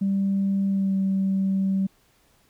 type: tone with pitch glide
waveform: sine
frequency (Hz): 196 to 192.86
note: G3 to G3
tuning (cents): 0 to -28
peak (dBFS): -19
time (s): 0.01-1.87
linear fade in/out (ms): 10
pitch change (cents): -28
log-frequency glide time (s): 0.69-0.94
effects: tanh soft clip ceiling -16 dBFS + pink hiss -62 dBFS RMS until 2.49 s